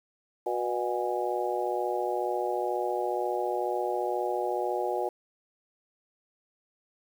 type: harmonic tone with a mistuned harmonic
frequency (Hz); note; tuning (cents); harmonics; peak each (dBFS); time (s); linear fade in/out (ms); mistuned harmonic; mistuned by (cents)
122.1; B2; -19; 3 / 4 / 5 / 6 / 7; -32 / -33 / -34 / -35 / -33; 0.46-5.09; 5; 7; -57
effects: 9-bit